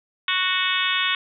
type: harmonic tone with a mistuned harmonic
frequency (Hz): 370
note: F#4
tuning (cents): 0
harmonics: 3 / 4 / 5 / 6 / 7 / 8 / 9 / 10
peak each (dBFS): -28 / -28 / -28 / -28 / -28 / -28 / -28 / -28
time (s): 0.28-1.15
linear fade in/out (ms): 2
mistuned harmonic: 10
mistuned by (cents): -36
effects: none